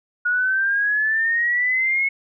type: exponential sweep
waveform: sine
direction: up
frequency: 1445 to 2194 Hz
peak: -17 dBFS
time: 0.25-2.09 s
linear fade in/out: 10 ms
effects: none